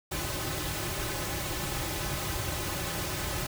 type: noise with comb filter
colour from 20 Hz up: pink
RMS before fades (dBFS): -33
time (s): 0.11-3.47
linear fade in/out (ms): 10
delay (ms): 4.3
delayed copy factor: -0.7
effects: none